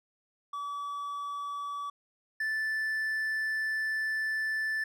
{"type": "tone pair in turn", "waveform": "triangle", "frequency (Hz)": [1146, 1756.6], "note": ["D6", "A6"], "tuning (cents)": [-43, -3], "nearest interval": "perfect fifth", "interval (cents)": 740, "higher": "second", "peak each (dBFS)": [-32, -27], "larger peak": "second", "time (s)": [[0.53, 1.9], [2.4, 4.84]], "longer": "second", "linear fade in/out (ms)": 5, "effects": []}